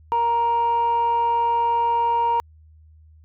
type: tone pair together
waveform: sine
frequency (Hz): 468.5 / 937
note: A#4 / A#5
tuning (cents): +9 / +9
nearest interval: octave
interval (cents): 1200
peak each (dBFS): -27 / -16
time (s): 0.12-2.4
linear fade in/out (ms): 0
effects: tanh soft clip ceiling -14 dBFS + added 78 Hz sine -47 dBFS peak until 3.24 s